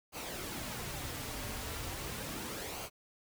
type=noise with flanger; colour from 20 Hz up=pink; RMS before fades=-41 dBFS; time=0.12-2.9 s; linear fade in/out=50 ms; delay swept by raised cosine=0.55 to 5.95 ms; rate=0.37 Hz; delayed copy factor=-0.5; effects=none